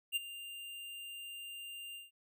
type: tone with ADSR envelope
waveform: square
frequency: 2794 Hz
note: F7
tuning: in tune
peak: -30 dBFS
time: 0.12-2.11 s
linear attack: 41 ms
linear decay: 20 ms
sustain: -15 dB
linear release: 160 ms
effects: none